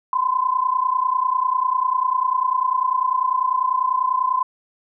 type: tone pair together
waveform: sine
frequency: 1007.9 / 1038 Hz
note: B5 / C6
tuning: +35 / -14 cents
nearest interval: minor second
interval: 51 cents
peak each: -20 dBFS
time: 0.13-4.43 s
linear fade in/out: 2 ms
effects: none